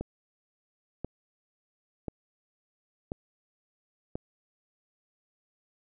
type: click train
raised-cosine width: 2 ms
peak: -20 dBFS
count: 5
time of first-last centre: 0.01-4.155 s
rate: 0.965 Hz
effects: none